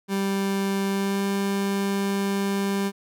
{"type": "tone with pitch glide", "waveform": "30% pulse", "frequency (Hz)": [196.1, 197.92], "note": ["G3", "G3"], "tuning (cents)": [1, 17], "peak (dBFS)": -20, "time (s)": [0.08, 2.92], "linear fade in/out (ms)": 50, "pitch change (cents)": 16, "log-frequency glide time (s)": [0.88, 1.25], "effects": []}